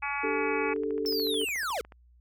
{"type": "harmonic tone", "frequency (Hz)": 283.7, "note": "C#4", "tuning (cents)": 40, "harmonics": [3, 4, 5, 6, 7, 8, 9], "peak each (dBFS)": [-35, -37, -38, -41, -41, -35, -37], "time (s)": [0.02, 0.74], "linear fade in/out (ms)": 10}
{"type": "chord", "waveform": "sine", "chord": "D suspended fourth", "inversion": "none", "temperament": "just", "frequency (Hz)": [293.7, 391.6, 440.5], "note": ["D4", "G4", "A4"], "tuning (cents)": [0, -2, 2], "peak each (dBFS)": [-34, -34, -30], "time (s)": [0.23, 1.45], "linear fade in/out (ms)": 10}
{"type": "click train", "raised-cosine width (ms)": 0.5, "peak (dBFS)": -33, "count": 18, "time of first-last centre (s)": [0.69, 1.922], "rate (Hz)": 13.8}
{"type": "linear sweep", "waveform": "square", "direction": "down", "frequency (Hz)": [5400, 405.4], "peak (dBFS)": -30, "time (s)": [1.06, 1.81], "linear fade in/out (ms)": 0}
{"effects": ["added 60 Hz sine -56 dBFS peak until 2.2 s"]}